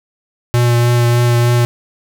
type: tone with vibrato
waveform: square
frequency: 120 Hz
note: B2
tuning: 49 cents flat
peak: -10 dBFS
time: 0.54-1.65 s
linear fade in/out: 0 ms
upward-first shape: triangle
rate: 3.3 Hz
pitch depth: 17 cents each way
effects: none